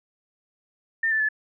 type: tone with pitch steps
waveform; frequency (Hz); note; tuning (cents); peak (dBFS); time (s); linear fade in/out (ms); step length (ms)
sine; 1807 / 1759 / 1726; A6 / A6 / A6; +46 / -1 / -34; -20; 1.03-1.288; 5; 86
effects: none